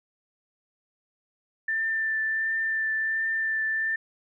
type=tone with vibrato; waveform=sine; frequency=1778 Hz; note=A6; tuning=18 cents sharp; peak=-24 dBFS; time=1.68-3.96 s; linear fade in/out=5 ms; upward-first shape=triangle; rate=1.4 Hz; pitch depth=16 cents each way; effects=none